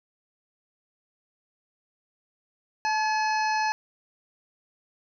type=harmonic tone with a mistuned harmonic; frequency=852 Hz; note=G#5; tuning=44 cents sharp; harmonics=1 / 2 / 3 / 5 / 6 / 7; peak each=-24 / -30 / -34 / -38 / -40 / -41 dBFS; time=2.85-3.72 s; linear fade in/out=0 ms; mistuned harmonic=1; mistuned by=+30 cents; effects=none